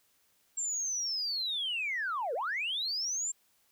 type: linear two-way sweep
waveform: sine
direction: down then up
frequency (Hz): 7470 to 440.5 to 7470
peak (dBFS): -30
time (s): 0.57-3.32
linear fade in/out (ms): 10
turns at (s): 2.34
effects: tanh soft clip ceiling -26 dBFS + white hiss -70 dBFS RMS until 3.71 s